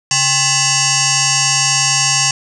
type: tone with frequency modulation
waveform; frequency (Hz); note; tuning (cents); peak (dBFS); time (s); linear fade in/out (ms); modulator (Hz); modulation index
sine; 136.6; C#3; -25; -11; 0.11-2.31; 2; 931; 7.8
effects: none